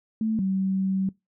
sine tone pair in turn, 220 / 191.26 Hz, A3 / G3, 0 / -42 cents, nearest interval major second, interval 242 cents, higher first, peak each -22 dBFS, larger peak neither, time 0.21-0.39 / 0.39-1.09 s, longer second, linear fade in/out 2 ms, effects noise-tail reverb RT60 0.2 s tail -22 dB re dry

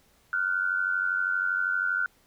sine tone pair together, 1407 / 1499.6 Hz, F6 / F#6, +12 / +23 cents, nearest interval minor second, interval 111 cents, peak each -27 dBFS, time 0.33-2.06 s, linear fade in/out 2 ms, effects pink hiss -63 dBFS RMS until 2.26 s

